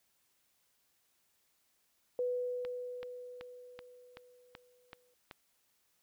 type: tone with exponential decay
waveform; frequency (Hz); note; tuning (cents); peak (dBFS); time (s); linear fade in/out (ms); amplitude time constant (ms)
sine; 495; B4; +4; -30; 2.19-5.14; 1; 640
type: click train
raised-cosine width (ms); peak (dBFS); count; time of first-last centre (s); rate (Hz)
0.3; -30; 8; 2.65-5.312; 2.63
effects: white hiss -75 dBFS RMS until 6.02 s